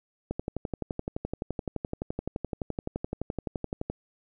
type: click train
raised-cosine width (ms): 2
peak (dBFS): -17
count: 43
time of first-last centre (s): 0.31-3.9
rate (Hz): 11.7
effects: none